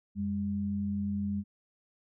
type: tone pair together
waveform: sine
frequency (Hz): 89.9 / 201.8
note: F#2 / G#3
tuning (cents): -49 / -49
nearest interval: octave + major second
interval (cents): 1400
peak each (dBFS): -37 / -30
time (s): 0.15-1.44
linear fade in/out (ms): 50
effects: none